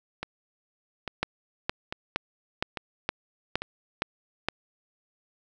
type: two click trains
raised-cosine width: 0.3 ms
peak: -9 / -16 dBFS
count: 8 / 5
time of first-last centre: 1.23-4.486 / 0.23-3.62 s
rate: 2.15 / 1.18 Hz
effects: none